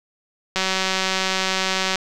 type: click train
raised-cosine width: 0.2 ms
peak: -4 dBFS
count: 265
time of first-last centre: 0.56-1.957 s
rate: 189 Hz
effects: 7-bit